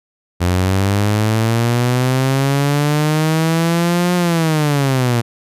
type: linear two-way sweep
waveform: sawtooth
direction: up then down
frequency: 87.31 to 178.8 to 115.4 Hz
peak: -9 dBFS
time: 0.4-5.22 s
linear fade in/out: 20 ms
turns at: 4.15 s
effects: resampled to 32000 Hz